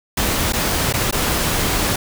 pink noise with dropouts, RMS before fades -19 dBFS, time 0.17-1.96 s, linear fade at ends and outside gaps 5 ms, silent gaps 0.524-0.533 / 0.927-0.937 / 1.111-1.125 s, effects none

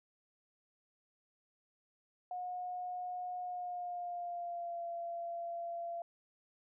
sine tone with pitch glide, 723 to 684 Hz, F#5 to F5, -40 to -36 cents, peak -38 dBFS, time 2.31-6.02 s, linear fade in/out 2 ms, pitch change -96 cents, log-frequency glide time 3.4-4.86 s, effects none

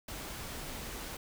pink noise, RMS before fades -42 dBFS, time 0.08-1.17 s, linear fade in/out 5 ms, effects none

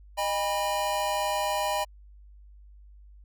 square tone cluster, 614 / 807 / 979 Hz, D#5 / G#5 / B5, -23 / -50 / -15 cents, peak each -31 dBFS, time 0.17-1.85 s, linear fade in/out 20 ms, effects added 50 Hz sine -48 dBFS peak until 3.24 s

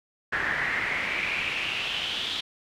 brown noise with band-pass filter sweep, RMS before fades -29 dBFS, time 0.32-2.41 s, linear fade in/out 10 ms, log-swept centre 1700 to 3500 Hz, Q 5.2, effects none

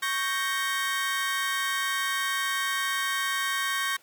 30% pulse chord, G diminished, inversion second, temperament equal, 1108.7 / 1568 / 1864.7 Hz, Db6 / G6 / Bb6, 0 / 0 / 0 cents, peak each -28 dBFS, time 0.02-3.97 s, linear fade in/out 10 ms, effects pink hiss -57 dBFS RMS until 4.02 s + high-pass 300 Hz 12 dB/octave

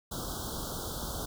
pink band-stop noise, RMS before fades -37 dBFS, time 0.11-1.26 s, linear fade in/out 10 ms, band 1500 to 3200 Hz, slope 96 dB/octave, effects none

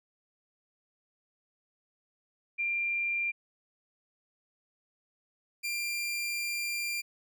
sine / sawtooth tone pair in turn, 2382 / 2382 Hz, D7 / D7, +24 / +24 cents, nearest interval unison, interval 0 cents, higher neither, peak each -28 dBFS, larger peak neither, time 2.58-3.32 / 5.63-7.02 s, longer second, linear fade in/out 20 ms, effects none

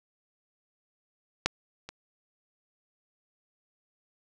clicks, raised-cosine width 0.2 ms, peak -6 / -23 dBFS, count 2, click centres 1.46 / 1.89 s, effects none

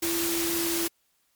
sine tone in noise, 337 Hz, E4, 38 cents sharp, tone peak -28 dBFS, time 0.02-0.88 s, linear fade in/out 10 ms, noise white, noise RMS -29 dBFS, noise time 0.02-0.88 s, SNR -2 dB, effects white hiss -70 dBFS RMS until 1.35 s + MP3 96 kbps

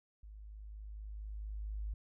sine tone with level ramp, 52.2 Hz, G#1, 10 cents sharp, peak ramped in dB -49 to -36 dBFS, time 0.23-1.94 s, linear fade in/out 5 ms, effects none

